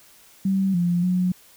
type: tone with pitch steps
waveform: sine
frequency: 192.8 / 174.6 / 181.6 Hz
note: G3 / F3 / F#3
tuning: -28 / 0 / -32 cents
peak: -18 dBFS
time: 0.45-1.32 s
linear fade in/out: 5 ms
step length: 290 ms
effects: white hiss -52 dBFS RMS until 1.56 s